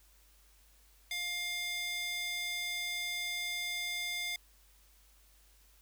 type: tone with high-pass filter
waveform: square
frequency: 706 Hz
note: F5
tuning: 19 cents sharp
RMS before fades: -37 dBFS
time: 1.11-4.36 s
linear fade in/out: 2 ms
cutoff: 2600 Hz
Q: 2.3
effects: added 50 Hz sine -63 dBFS peak until 5.81 s + white hiss -66 dBFS RMS until 5.81 s